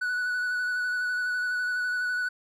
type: tone with vibrato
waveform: triangle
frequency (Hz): 1480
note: F#6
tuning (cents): 0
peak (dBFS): -24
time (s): 0.01-2.29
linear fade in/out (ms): 10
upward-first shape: square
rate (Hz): 12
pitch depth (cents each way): 15
effects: none